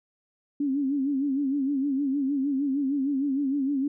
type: tone with vibrato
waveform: sine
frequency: 276.6 Hz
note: C#4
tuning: 4 cents flat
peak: -23 dBFS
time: 0.6-3.88 s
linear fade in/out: 5 ms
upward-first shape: sine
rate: 6.5 Hz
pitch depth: 92 cents each way
effects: none